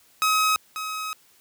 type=tone pair in turn; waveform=sawtooth; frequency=1272 / 1272 Hz; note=D#6 / D#6; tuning=+38 / +38 cents; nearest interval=unison; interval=0 cents; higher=neither; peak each=-15 / -25 dBFS; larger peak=first; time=0.22-0.56 / 0.76-1.13 s; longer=second; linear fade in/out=0 ms; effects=white hiss -58 dBFS RMS until 1.4 s + high-pass 60 Hz 12 dB/octave